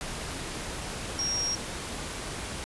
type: tone in noise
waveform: sine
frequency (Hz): 5600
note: F8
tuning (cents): +4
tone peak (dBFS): -27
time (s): 1.19-1.55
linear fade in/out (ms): 0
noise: pink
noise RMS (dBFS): -36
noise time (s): 0.01-2.64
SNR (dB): +6
effects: resampled to 24000 Hz